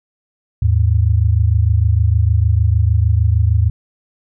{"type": "tone pair together", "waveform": "sine", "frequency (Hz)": [79.34, 105.9], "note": ["D#2", "G#2"], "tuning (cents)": [34, 34], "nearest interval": "perfect fourth", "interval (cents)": 500, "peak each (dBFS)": -13, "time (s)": [0.62, 3.7], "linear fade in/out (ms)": 5, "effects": []}